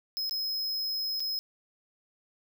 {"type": "tone with dropouts", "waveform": "square", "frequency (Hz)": 5120, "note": "D#8", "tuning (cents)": 49, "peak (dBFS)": -30, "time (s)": [0.17, 1.39], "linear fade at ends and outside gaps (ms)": 0, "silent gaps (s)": [[0.295, 0.31], [1.197, 1.203]], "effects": []}